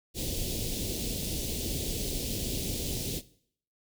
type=band-stop noise; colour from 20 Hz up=pink; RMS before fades=-33 dBFS; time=0.14-3.22 s; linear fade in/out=50 ms; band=510 to 3100 Hz; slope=24 dB/octave; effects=noise-tail reverb RT60 0.6 s tail -18 dB re dry